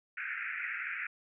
pink band-pass noise, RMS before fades -38 dBFS, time 0.17-1.07 s, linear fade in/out 5 ms, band 1400 to 2500 Hz, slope 96 dB/octave, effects none

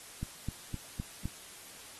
click train, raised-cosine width 5 ms, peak -22 dBFS, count 5, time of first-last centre 0.23-1.256 s, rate 3.9 Hz, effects white hiss -50 dBFS RMS until 1.99 s + AAC 32 kbps

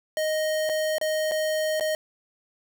square tone with dropouts, 622.3 Hz, D#5, in tune, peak -24 dBFS, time 0.17-1.95 s, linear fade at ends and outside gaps 1 ms, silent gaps 0.692-0.696 / 0.983-1.013 / 1.313-1.318 / 1.798-1.808 s, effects none

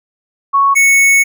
sine / square tone pair in turn, 1108.7 / 2211 Hz, C#6 / C#7, 0 / -5 cents, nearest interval octave, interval 1195 cents, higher second, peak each -7 dBFS, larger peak neither, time 0.53-0.75 / 0.75-1.24 s, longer second, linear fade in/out 20 ms, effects none

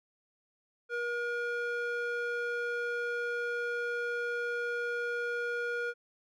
square tone with band-pass filter, 477.2 Hz, A#4, 41 cents sharp, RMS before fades -34 dBFS, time 0.89-5.94 s, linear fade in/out 50 ms, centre 1100 Hz, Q 5, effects none

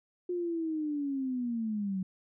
sine linear sweep, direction down, 359.5 to 183.9 Hz, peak -30 dBFS, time 0.29-2.03 s, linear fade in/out 5 ms, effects none

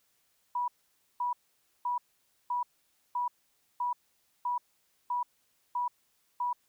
sine tone bursts, 977 Hz, B5, 19 cents flat, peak -28 dBFS, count 10, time 0.55-6.53 s, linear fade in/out 5 ms, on 130 ms, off 520 ms, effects white hiss -72 dBFS RMS until 6.68 s

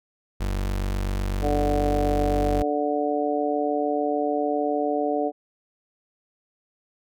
35% pulse tone, 47.96 Hz, G1, 37 cents flat, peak -22 dBFS, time 0.4-2.63 s, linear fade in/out 10 ms
harmonic tone, 146.83 Hz, D3, in tune, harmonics 2 / 3 / 4 / 5, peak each -27 / -27 / -27 / -27 dBFS, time 1.41-5.32 s, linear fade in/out 50 ms
effects none

